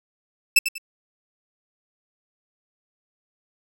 sawtooth tone with echo, 2637 Hz, E7, in tune, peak -8 dBFS, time 0.56-0.59 s, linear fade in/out 5 ms, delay 96 ms, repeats 2, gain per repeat -10 dB, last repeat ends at 0.782 s, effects none

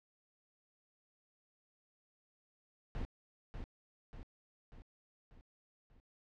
brown noise with echo, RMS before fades -39 dBFS, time 2.95-3.05 s, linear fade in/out 0 ms, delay 590 ms, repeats 5, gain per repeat -5 dB, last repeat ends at 6 s, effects low-pass 4000 Hz 12 dB/octave

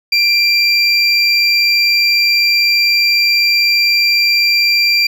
triangle tone pair together, 2373 / 4732 Hz, D7 / D8, +17 / +12 cents, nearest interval octave, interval 1195 cents, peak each -11 dBFS, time 0.12-5.07 s, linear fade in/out 5 ms, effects none

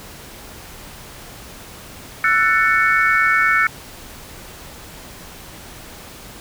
sine chord, F# minor seventh, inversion third, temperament just, 1332 / 1480 / 1776 / 2220 Hz, E6 / F#6 / A6 / C#7, +18 / 0 / +16 / +2 cents, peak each -18 dBFS, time 2.24-3.67 s, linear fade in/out 2 ms, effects tanh soft clip ceiling -2 dBFS + pink hiss -38 dBFS RMS until 6.4 s

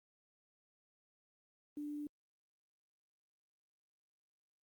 sine tone with quantisation, 294.9 Hz, D4, 7 cents sharp, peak -40 dBFS, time 1.77-2.07 s, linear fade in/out 2 ms, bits 11, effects Opus 24 kbps

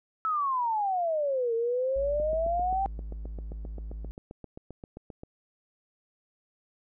sine exponential two-way sweep, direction down then up, 1318.5 to 452.7 to 792 Hz, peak -25 dBFS, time 0.25-2.86 s, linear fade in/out 0 ms, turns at 1.54 s
triangle tone, 53.6 Hz, A1, 45 cents flat, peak -33 dBFS, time 1.96-4.11 s, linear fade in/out 0 ms
click train, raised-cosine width 2 ms, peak -28 dBFS, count 24, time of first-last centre 2.2-5.234 s, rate 7.58 Hz
effects none

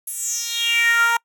10% pulse tone with high-pass filter sweep, 466.2 Hz, A#4, in tune, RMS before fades -20 dBFS, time 0.07-1.17 s, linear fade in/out 5 ms, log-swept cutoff 11000 to 1000 Hz, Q 5.2, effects noise-tail reverb RT60 0.1 s tail -26 dB re dry

